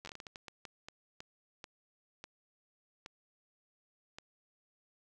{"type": "slowing click train", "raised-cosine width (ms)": 0.2, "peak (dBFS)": -28, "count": 17, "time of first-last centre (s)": [0.05, 4.185], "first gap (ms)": 10, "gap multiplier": 1.37, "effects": []}